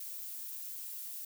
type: noise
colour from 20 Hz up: violet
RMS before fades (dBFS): -43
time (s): 0-1.25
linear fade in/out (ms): 5
effects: none